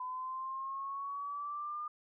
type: exponential sweep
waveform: sine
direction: up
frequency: 1007 to 1212 Hz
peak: -37 dBFS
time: 0-1.88 s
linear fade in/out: 5 ms
effects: none